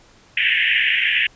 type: band-pass noise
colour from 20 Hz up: pink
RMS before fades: -18 dBFS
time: 0.37-1.27 s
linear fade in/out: 5 ms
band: 1700 to 3100 Hz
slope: 96 dB/octave
effects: pink hiss -51 dBFS RMS until 1.35 s + resampled to 16000 Hz